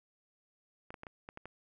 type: clicks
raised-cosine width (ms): 0.5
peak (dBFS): -30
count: 7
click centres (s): 0.905 / 0.942 / 1.034 / 1.068 / 1.289 / 1.374 / 1.456
effects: none